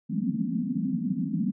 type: band-pass noise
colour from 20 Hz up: pink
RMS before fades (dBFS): -28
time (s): 0.09-1.52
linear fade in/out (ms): 20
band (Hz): 160 to 270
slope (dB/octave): 96
effects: none